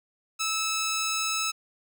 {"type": "tone", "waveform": "10% pulse", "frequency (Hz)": 1305, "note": "E6", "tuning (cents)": -18, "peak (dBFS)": -18, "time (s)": [0.39, 1.52], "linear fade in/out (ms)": 20, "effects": []}